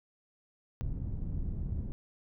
pink low-pass noise, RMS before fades -35 dBFS, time 0.81-1.92 s, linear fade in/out 0 ms, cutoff 140 Hz, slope 12 dB/octave, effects none

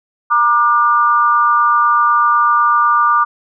sine tone with amplitude modulation, 1192 Hz, D6, 25 cents sharp, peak -5 dBFS, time 0.3-3.25 s, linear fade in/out 20 ms, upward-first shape sine, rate 248 Hz, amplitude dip 85%, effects none

